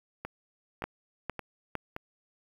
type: two click trains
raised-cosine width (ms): 0.5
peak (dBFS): -17 / -21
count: 3 / 4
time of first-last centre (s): 0.84-1.753 / 0.25-1.964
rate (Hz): 2.19 / 1.75
effects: 8-bit